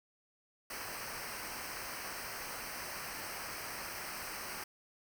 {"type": "noise with comb filter", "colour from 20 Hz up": "pink", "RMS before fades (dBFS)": -43, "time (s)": [0.7, 4.64], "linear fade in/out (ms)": 5, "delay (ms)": 0.28, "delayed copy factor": -0.8, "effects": []}